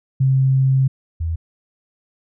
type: tone pair in turn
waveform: sine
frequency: 133.1 / 81.89 Hz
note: C3 / E2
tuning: +30 / -11 cents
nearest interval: minor sixth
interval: 841 cents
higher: first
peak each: -12 / -19 dBFS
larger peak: first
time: 0.2-0.88 / 1.2-1.36 s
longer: first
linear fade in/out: 10 ms
effects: none